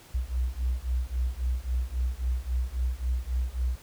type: beating tone pair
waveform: sine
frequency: 60.4 / 64.1 Hz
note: B1 / C2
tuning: -38 / -35 cents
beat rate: 3.7 Hz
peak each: -29 / -29 dBFS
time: 0.14-3.76 s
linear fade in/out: 10 ms
effects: pink hiss -52 dBFS RMS until 3.82 s